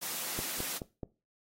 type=high-pass noise; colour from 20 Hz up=white; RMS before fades=-37 dBFS; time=0.01-0.79 s; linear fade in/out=20 ms; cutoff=140 Hz; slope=48 dB/octave
type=click train; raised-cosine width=2 ms; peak=-24 dBFS; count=4; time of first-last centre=0.39-1.032 s; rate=4.67 Hz
effects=noise-tail reverb RT60 0.3 s tail -19 dB re dry + AAC 48 kbps